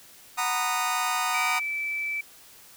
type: chord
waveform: sawtooth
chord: B major seventh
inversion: second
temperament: just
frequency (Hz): 740.8 / 926 / 987.8 / 1234.7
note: F#5 / A#5 / B5 / D#6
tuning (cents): +2 / -12 / 0 / -14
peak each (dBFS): -27 / -27 / -30 / -24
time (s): 0.37-1.6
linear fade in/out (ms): 20
type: tone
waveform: sine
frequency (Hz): 2318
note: D7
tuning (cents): -23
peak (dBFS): -27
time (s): 1.34-2.21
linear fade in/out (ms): 5
effects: white hiss -51 dBFS RMS until 2.76 s